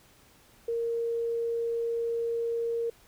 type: tone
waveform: sine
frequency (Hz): 464.5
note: A#4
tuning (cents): -6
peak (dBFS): -27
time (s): 0.68-2.9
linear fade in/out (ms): 5
effects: pink hiss -59 dBFS RMS until 3.07 s

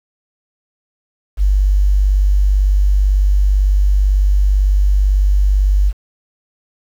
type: tone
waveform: sine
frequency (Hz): 49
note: G1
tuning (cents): 0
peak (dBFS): -9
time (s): 1.37-5.93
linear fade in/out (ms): 50
effects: 7-bit

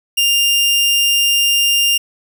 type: tone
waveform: sawtooth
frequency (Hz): 2800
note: F7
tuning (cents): +4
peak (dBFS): -8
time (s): 0.17-1.98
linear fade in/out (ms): 10
effects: none

